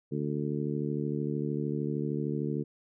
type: harmonic tone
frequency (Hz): 73.2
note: D2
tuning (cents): -5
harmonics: 2 / 3 / 4 / 5 / 6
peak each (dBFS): -33 / -35 / -36 / -37 / -38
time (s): 0.11-2.64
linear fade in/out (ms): 20
effects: none